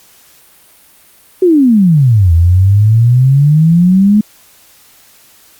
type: exponential two-way sweep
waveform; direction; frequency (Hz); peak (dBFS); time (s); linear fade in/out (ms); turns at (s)
sine; down then up; 381.7 to 81.5 to 214.8; -4; 1.42-4.21; 5; 2.33
effects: white hiss -44 dBFS RMS until 5.59 s + Opus 48 kbps